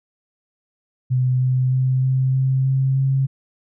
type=tone with pitch steps; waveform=sine; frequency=127.4 / 128.58 / 129.78 / 130.98 / 132.2 / 133.43 / 134.66 Hz; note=C3 / C3 / C3 / C3 / C3 / C3 / C#3; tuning=-46 / -30 / -14 / +2 / +18 / +34 / -50 cents; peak=-15 dBFS; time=1.1-3.27 s; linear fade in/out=20 ms; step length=310 ms; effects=none